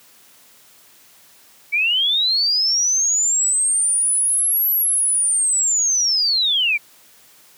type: linear two-way sweep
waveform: sine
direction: up then down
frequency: 2256 to 11840 to 2256 Hz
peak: -15 dBFS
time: 1.72-6.78 s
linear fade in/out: 20 ms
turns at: 4.71 s
effects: white hiss -50 dBFS RMS until 7.57 s + high-pass 100 Hz 12 dB/octave